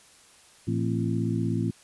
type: harmonic tone with a mistuned harmonic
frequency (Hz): 56.4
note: A1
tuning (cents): +44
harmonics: 2 / 3 / 4 / 5 / 6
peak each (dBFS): -28 / -30 / -31 / -32 / -33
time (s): 0.67-1.71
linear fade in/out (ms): 10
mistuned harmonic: 5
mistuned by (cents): -100
effects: white hiss -55 dBFS RMS until 1.83 s + resampled to 24000 Hz